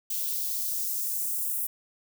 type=noise with high-pass filter sweep; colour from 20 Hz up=violet; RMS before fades=-30 dBFS; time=0.1-1.67 s; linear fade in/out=5 ms; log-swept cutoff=3000 to 10000 Hz; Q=1.3; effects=none